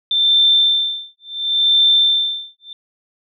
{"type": "tone with tremolo", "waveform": "sine", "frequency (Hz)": 3563, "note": "A7", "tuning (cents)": 21, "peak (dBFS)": -9, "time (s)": [0.11, 2.73], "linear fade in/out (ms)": 2, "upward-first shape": "sine", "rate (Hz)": 0.71, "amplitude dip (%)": 100, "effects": []}